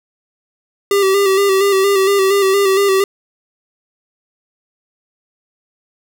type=tone with vibrato; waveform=square; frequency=392 Hz; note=G4; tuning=in tune; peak=-11 dBFS; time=0.91-3.04 s; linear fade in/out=2 ms; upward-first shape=square; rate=4.3 Hz; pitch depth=36 cents each way; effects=none

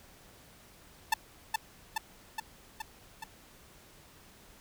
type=tone with echo; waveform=sawtooth; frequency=883 Hz; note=A5; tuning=6 cents sharp; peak=-19 dBFS; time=1.12-1.14 s; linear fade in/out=5 ms; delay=420 ms; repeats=5; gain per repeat=-3 dB; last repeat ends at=3.24 s; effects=pink hiss -57 dBFS RMS until 4.6 s

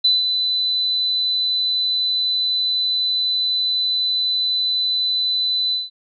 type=tone with ADSR envelope; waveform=sine; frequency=4004 Hz; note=B7; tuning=23 cents sharp; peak=-11 dBFS; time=0.04-5.9 s; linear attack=10 ms; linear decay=170 ms; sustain=-6 dB; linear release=170 ms; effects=none

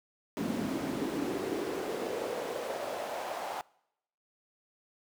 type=noise with high-pass filter sweep; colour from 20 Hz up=brown; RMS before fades=-35 dBFS; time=0.37-3.61 s; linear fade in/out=0 ms; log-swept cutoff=230 to 750 Hz; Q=3; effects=noise-tail reverb RT60 0.8 s tail -24 dB re dry

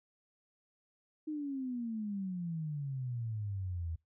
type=exponential sweep; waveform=sine; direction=down; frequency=312.6 to 79.9 Hz; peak=-35 dBFS; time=1.27-3.96 s; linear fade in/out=10 ms; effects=noise-tail reverb RT60 0.2 s tail -25 dB re dry

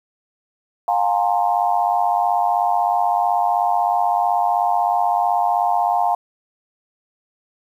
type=tone cluster; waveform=sine; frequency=710 / 813 / 909 / 1052 Hz; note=F5 / G#5 / A#5 / C6; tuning=+28 / -37 / -44 / +9 cents; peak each=-18 / -21 / -22 / -27 dBFS; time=0.88-6.15 s; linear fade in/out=2 ms; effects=8-bit

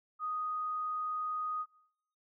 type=tone; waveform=sine; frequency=1244.5 Hz; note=D#6; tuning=in tune; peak=-33 dBFS; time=0.19-1.66 s; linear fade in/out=50 ms; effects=noise-tail reverb RT60 0.9 s tail -26 dB re dry

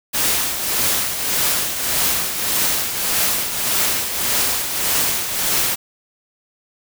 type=noise with tremolo; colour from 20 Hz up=white; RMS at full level=-17 dBFS; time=0.13-5.76 s; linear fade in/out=20 ms; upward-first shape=triangle; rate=1.7 Hz; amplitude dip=60%; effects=none

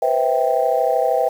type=chord; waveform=sine; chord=C major seventh; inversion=third; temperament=just; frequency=490.5 / 523.3 / 654.1 / 784.9 Hz; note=B4 / C5 / E5 / G5; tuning=-12 / 0 / -14 / +2 cents; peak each=-21 / -21 / -19 / -20 dBFS; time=0.02-1.29 s; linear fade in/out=5 ms; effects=tanh soft clip ceiling -4 dBFS + 7-bit

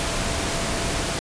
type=tone in noise; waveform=sine; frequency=673 Hz; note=E5; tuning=36 cents sharp; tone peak=-35 dBFS; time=0-1.19 s; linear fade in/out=0 ms; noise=pink; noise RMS=-25 dBFS; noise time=0-1.19 s; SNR=-13 dB; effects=resampled to 22050 Hz

